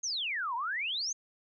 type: exponential two-way sweep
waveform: sine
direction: down then up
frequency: 6645 to 906 to 6645 Hz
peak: -31 dBFS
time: 0.03-1.13 s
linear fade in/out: 10 ms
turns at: 0.55 s
effects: none